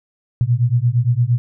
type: beating tone pair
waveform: sine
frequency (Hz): 116.54 / 125.24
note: A#2 / B2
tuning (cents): 0 / +25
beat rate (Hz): 8.7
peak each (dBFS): -16 / -16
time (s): 0.41-1.38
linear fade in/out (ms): 0
effects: none